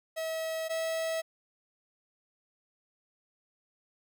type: tone pair in turn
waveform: 45% pulse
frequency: 644 / 648.9 Hz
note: E5 / E5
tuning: -41 / -27 cents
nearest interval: unison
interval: 14 cents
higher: second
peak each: -32 / -30 dBFS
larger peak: second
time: 0.16-0.69 / 0.69-1.22 s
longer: neither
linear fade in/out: 20 ms
effects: none